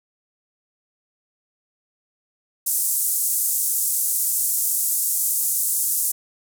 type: band-pass noise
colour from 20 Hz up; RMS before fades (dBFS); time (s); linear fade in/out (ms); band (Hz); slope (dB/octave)
white; -22; 2.66-6.12; 10; 7600 to 14000; 24
effects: none